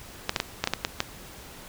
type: clicks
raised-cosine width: 0.2 ms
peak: -6 dBFS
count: 8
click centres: 0.294 / 0.362 / 0.401 / 0.64 / 0.674 / 0.736 / 0.849 / 1.004 s
effects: pink hiss -45 dBFS RMS until 1.68 s